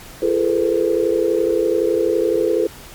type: tone cluster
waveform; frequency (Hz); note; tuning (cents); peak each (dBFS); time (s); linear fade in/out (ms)
sine; 341.2 / 415.6 / 447.5 / 505; F4 / G#4 / A4 / B4; -40 / +1 / +29 / +39; -20; 0.22-2.67; 5
effects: pink hiss -39 dBFS RMS until 2.94 s + MP3 96 kbps